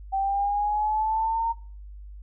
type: linear sweep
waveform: sine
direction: up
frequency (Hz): 773 to 922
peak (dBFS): -22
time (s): 0.12-1.53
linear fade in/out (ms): 20
effects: noise-tail reverb RT60 0.4 s tail -21 dB re dry + added 50 Hz sine -39 dBFS peak until 2.22 s